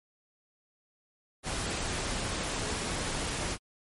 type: tone in noise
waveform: sine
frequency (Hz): 424.4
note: G#4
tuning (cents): +38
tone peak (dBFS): -43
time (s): 2.59-2.89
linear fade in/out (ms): 50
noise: pink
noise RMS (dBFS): -33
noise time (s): 1.43-3.58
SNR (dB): -13
effects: MP3 48 kbps